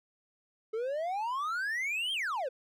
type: exponential two-way sweep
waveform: triangle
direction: up then down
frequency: 427 to 3256 to 480.7 Hz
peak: -29 dBFS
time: 0.73-2.49 s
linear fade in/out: 10 ms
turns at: 2.13 s
effects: none